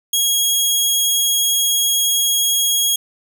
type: tone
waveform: 15% pulse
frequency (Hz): 3297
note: G#7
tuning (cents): -13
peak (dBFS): -7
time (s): 0.13-2.96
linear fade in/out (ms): 5
effects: none